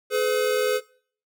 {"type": "tone pair together", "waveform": "square", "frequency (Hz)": [425.5, 506], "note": ["G#4", "B4"], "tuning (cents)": [42, 42], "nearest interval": "minor third", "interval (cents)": 300, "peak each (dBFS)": -24, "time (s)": [0.1, 0.81], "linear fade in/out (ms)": 50, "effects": ["noise-tail reverb RT60 0.5 s tail -21 dB re dry"]}